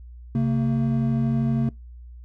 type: tone pair together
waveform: triangle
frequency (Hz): 134.29 / 226.9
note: C3 / A#3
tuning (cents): +45 / -47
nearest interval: major sixth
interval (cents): 908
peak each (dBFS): -20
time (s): 0.35-1.69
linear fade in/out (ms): 2
effects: noise-tail reverb RT60 0.2 s tail -23 dB re dry + added 60 Hz sine -39 dBFS peak until 2.24 s